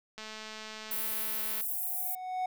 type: click train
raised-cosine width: 0.2 ms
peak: -26 dBFS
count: 311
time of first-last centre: 0.18-1.609 s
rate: 217 Hz
type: high-pass noise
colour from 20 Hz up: white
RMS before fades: -34 dBFS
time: 0.91-2.15 s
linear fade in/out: 2 ms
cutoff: 11000 Hz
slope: 24 dB/octave
type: tone with exponential growth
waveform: triangle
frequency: 740 Hz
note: F#5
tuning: in tune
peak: -26 dBFS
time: 1.49-2.46 s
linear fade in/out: 5 ms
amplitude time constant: 210 ms
effects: none